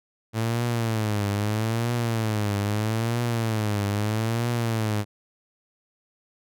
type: tone with vibrato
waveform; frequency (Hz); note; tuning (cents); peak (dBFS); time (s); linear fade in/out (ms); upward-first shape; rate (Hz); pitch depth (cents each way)
sawtooth; 110; A2; 0; -19; 0.33-5.05; 50; triangle; 0.78; 160
effects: none